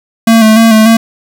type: tone with vibrato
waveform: square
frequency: 222.4 Hz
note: A3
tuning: 19 cents sharp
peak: -3 dBFS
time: 0.27-0.97 s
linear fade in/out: 5 ms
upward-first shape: square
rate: 3.4 Hz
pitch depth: 33 cents each way
effects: 7-bit